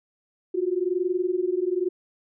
sine tone pair together, 352 / 373 Hz, F4 / F#4, +14 / +14 cents, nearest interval minor second, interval 100 cents, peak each -25 dBFS, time 0.54-1.89 s, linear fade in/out 10 ms, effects none

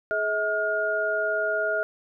sine tone cluster, 424.4 / 641 / 1424 Hz, G#4 / E5 / F6, +38 / -49 / +33 cents, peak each -31 / -26 / -26 dBFS, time 0.11-1.83 s, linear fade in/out 0 ms, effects none

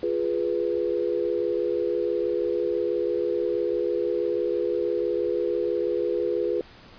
sine chord, F diminished, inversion none, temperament equal, 349.2 / 415.3 / 493.9 Hz, F4 / Ab4 / Cb5, 0 / 0 / 0 cents, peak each -27 dBFS, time 0.03-6.61 s, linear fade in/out 2 ms, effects pink hiss -49 dBFS RMS until 6.98 s + resampled to 11025 Hz

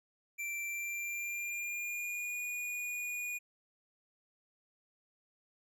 square tone with pitch glide, 2349 to 2449 Hz, D7 to D#7, 0 to -28 cents, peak -37 dBFS, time 0.38-3.39 s, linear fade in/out 20 ms, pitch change +72 cents, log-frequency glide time 0.66-2.41 s, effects none

